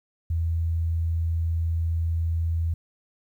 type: tone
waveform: sine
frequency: 82.7 Hz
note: E2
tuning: 6 cents sharp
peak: -22 dBFS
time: 0.3-2.74 s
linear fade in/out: 5 ms
effects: 10-bit